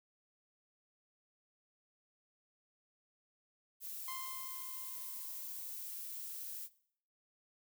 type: noise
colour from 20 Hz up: violet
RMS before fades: -45 dBFS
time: 3.8-6.69 s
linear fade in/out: 50 ms
type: tone with exponential decay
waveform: sawtooth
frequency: 1046.5 Hz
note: C6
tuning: in tune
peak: -39 dBFS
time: 4.08-6.02 s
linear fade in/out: 1 ms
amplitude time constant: 420 ms
effects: noise-tail reverb RT60 0.6 s tail -19 dB re dry